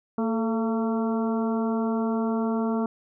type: harmonic tone with a mistuned harmonic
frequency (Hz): 226.7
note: A#3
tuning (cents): -48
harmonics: 1 / 2 / 3 / 4 / 5 / 6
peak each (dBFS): -24 / -30 / -34 / -36 / -38 / -40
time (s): 0.18-2.86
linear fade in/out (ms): 2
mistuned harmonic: 2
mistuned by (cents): -56
effects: none